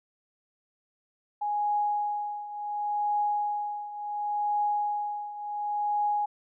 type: tone with tremolo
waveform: sine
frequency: 830 Hz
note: G#5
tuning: 1 cent flat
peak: -23 dBFS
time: 1.41-6.26 s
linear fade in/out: 10 ms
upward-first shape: triangle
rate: 0.7 Hz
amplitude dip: 80%
effects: none